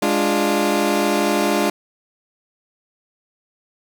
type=chord; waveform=20% pulse; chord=D diminished; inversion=second; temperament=equal with one note detuned; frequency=206.7 / 293.7 / 349.2 Hz; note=Ab3 / D4 / F4; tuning=-8 / 0 / 0 cents; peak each=-16 dBFS; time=0.02-1.7 s; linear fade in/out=5 ms; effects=none